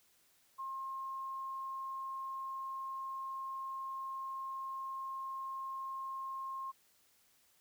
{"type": "tone", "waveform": "sine", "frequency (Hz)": 1068, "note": "C6", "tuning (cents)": 35, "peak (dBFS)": -39, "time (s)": [0.58, 6.72], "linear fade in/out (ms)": 20, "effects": ["white hiss -70 dBFS RMS until 7.6 s"]}